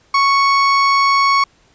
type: tone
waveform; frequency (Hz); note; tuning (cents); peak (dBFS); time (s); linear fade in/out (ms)
35% pulse; 1108.7; C#6; 0; -9; 0.14-1.44; 5
effects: pink hiss -54 dBFS RMS until 1.74 s + resampled to 16000 Hz